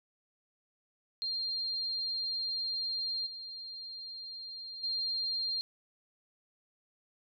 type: tone with level steps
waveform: sine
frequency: 4196 Hz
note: C8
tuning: 4 cents sharp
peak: -32 / -41 / -31 dBFS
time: 1.22-5.61 s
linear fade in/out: 0 ms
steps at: 3.26 / 4.83 s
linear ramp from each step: 10 ms
effects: none